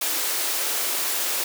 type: high-pass noise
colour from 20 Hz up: white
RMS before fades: -25 dBFS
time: 0.01-1.44 s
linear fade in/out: 5 ms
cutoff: 280 Hz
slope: 48 dB/octave
effects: none